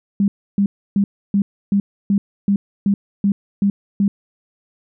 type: tone bursts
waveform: sine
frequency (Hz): 200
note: G3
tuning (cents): +35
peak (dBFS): -12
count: 11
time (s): 0.2-4.08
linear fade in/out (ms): 2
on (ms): 80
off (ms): 300
effects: none